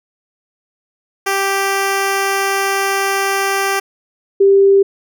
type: tone pair in turn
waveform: 10% pulse / sine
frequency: 392 / 393.9 Hz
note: G4 / G4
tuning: 0 / +8 cents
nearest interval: unison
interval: 8 cents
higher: second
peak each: -6 dBFS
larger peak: neither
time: 1.26-3.8 / 4.4-4.83 s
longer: first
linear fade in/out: 10 ms
effects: none